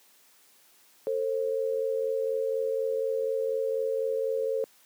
sine tone pair together, 448.3 / 532.4 Hz, A4 / C5, +32 / +30 cents, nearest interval minor third, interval 298 cents, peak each -28 / -29 dBFS, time 1.07-4.64 s, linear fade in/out 0 ms, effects white hiss -60 dBFS RMS until 4.85 s + high-pass 200 Hz 12 dB/octave

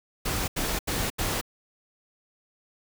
pink noise bursts, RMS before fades -28 dBFS, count 4, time 0.25-1.413 s, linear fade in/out 10 ms, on 230 ms, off 81 ms, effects none

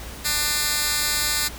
10% pulse tone with high-pass filter, 298.3 Hz, D4, 27 cents sharp, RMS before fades -23 dBFS, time 0.24-1.49 s, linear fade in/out 20 ms, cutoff 3200 Hz, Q 0.56, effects added 60 Hz sine -38 dBFS peak until 1.58 s + pink hiss -38 dBFS RMS until 1.58 s

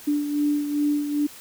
sine beating tone pair, 292.8 / 295.3 Hz, D4 / D4, -5 / +10 cents, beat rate 2.5 Hz, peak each -21 / -29 dBFS, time 0.07-1.27 s, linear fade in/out 10 ms, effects white hiss -44 dBFS RMS until 1.4 s

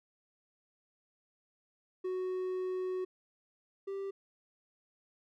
triangle tone pair in turn, 370 / 392 Hz, F#4 / G4, 0 / 0 cents, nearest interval minor second, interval 100 cents, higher second, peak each -31 / -34 dBFS, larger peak first, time 2.04-3.05 / 3.87-4.11 s, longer first, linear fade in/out 10 ms, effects none

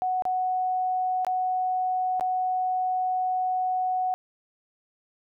sine tone with dropouts, 740 Hz, F#5, in tune, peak -23 dBFS, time 0.02-4.14 s, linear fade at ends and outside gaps 0 ms, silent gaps 0.222-0.253 / 1.248-1.267 / 2.197-2.209 s, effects none

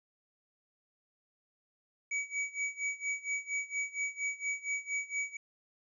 square tone with tremolo, 2273 Hz, C#7, 43 cents sharp, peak -31 dBFS, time 2.11-5.37 s, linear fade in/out 5 ms, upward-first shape sine, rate 4.3 Hz, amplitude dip 90%, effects resampled to 22050 Hz

